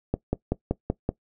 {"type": "click train", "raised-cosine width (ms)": 2, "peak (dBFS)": -10, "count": 6, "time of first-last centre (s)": [0.14, 1.091], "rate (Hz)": 5.26, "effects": ["noise-tail reverb RT60 0.1 s tail -19 dB re dry"]}